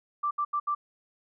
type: tone bursts at uneven times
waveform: sine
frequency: 1174.7 Hz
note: D6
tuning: in tune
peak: -25 dBFS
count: 4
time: 0.23-0.31 / 0.38-0.45 / 0.53-0.6 / 0.67-0.75 s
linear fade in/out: 10 ms
effects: none